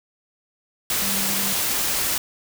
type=tone in noise; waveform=sine; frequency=196.4 Hz; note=G3; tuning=4 cents sharp; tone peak=-31 dBFS; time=1.02-1.53 s; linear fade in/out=2 ms; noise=white; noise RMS=-23 dBFS; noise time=0.9-2.18 s; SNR=-11 dB; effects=none